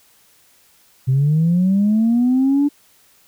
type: linear sweep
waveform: sine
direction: up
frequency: 126.8 to 291.8 Hz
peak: -11 dBFS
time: 1.07-2.69 s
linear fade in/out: 20 ms
effects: tanh soft clip ceiling -9 dBFS + white hiss -54 dBFS RMS until 3.27 s